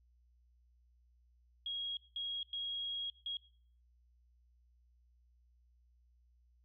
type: tone bursts at uneven times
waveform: sine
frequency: 3290 Hz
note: G#7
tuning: 17 cents flat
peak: -37 dBFS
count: 4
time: 1.66-1.97 / 2.16-2.43 / 2.53-3.1 / 3.26-3.37 s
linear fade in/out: 2 ms
effects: noise-tail reverb RT60 0.5 s tail -19 dB re dry + added 60 Hz sine -66 dBFS peak until 6.64 s